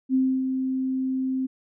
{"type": "tone with ADSR envelope", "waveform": "sine", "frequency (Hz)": 261.5, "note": "C4", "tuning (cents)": -1, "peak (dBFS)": -17, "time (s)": [0.09, 1.47], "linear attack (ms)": 53, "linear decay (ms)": 280, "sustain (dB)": -6, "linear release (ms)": 16, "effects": []}